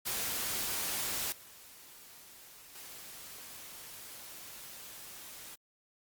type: noise with level steps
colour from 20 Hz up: white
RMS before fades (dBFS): -35 / -54 / -48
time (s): 0.05-5.56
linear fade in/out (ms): 20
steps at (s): 1.32 / 2.75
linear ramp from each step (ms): 2
effects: Opus 48 kbps